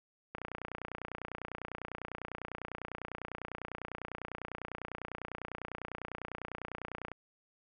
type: click train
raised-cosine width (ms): 0.5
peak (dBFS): -25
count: 204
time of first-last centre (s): 0.35-7.117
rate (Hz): 30
effects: none